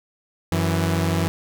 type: tone pair together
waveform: sawtooth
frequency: 92.61 / 164.81 Hz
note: F#2 / E3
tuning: +2 / 0 cents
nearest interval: minor seventh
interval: 998 cents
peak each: -18 dBFS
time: 0.52-1.28 s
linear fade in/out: 0 ms
effects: none